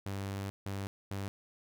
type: tone bursts at uneven times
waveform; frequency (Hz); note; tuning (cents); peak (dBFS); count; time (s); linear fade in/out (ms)
sawtooth; 98.4; G2; +7; -32; 3; 0.06-0.5 / 0.66-0.87 / 1.11-1.28; 0
effects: none